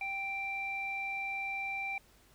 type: tone with low-pass filter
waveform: square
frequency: 785 Hz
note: G5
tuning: 2 cents sharp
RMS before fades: -37 dBFS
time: 0.01-1.98 s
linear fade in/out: 2 ms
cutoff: 2400 Hz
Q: 6.4
effects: added 50 Hz sine -67 dBFS peak until 2.34 s + pink hiss -64 dBFS RMS until 2.34 s